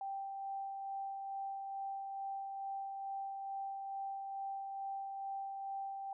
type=tone with tremolo; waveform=sine; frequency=784 Hz; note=G5; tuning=in tune; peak=-38 dBFS; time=0.01-6.13 s; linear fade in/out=2 ms; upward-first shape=sine; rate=2.3 Hz; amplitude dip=30%; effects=none